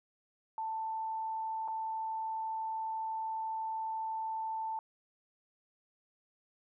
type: tone with dropouts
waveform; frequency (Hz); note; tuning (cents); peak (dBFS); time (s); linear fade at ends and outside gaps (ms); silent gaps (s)
sine; 886; A5; +12; -34; 0.58-4.79; 1; 1.678-1.683
effects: none